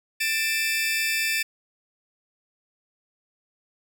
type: tone cluster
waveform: sawtooth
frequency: 1781 / 2352 / 2629 Hz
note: A6 / D7 / E7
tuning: +21 / +2 / -5 cents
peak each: -24 dBFS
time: 0.2-1.43 s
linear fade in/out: 10 ms
effects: none